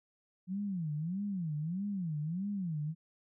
sine tone with vibrato, 174.61 Hz, F3, in tune, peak -33 dBFS, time 0.47-2.95 s, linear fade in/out 50 ms, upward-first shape sine, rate 1.6 Hz, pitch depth 280 cents each way, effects none

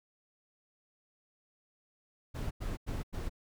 brown noise bursts, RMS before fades -36 dBFS, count 4, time 2.34-3.296 s, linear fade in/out 20 ms, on 170 ms, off 92 ms, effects none

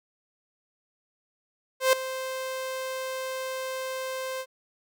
sawtooth tone with ADSR envelope, 522 Hz, C5, 4 cents flat, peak -12 dBFS, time 1.8-4.46 s, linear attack 130 ms, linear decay 3 ms, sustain -15 dB, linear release 60 ms, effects none

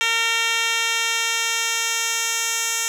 10% pulse tone with band-pass filter sweep, 457.9 Hz, A#4, 31 cents flat, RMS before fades -22 dBFS, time 0.01-2.88 s, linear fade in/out 0 ms, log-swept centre 3600 to 6600 Hz, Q 1.3, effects none

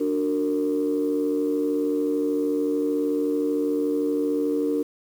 sine chord, D augmented, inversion none, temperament just, 293.7 / 367.1 / 458.9 Hz, D4 / F#4 / A#4, 0 / -14 / -27 cents, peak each -23 / -29 / -24 dBFS, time 0-4.83 s, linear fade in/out 10 ms, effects tanh soft clip ceiling -14 dBFS + 8-bit

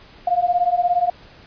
sine beating tone pair, 698.5 / 715.5 Hz, F5 / F5, 0 / +42 cents, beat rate 17 Hz, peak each -19 / -18 dBFS, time 0.27-1.1 s, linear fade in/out 5 ms, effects pink hiss -46 dBFS RMS until 1.46 s + resampled to 11025 Hz

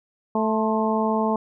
harmonic tone with a mistuned harmonic, 219.6 Hz, A3, 3 cents flat, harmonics 1 / 2 / 3 / 4 / 5, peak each -23 / -26 / -27 / -26 / -29 dBFS, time 0.35-1.36 s, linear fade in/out 2 ms, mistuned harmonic 5, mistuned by -53 cents, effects none

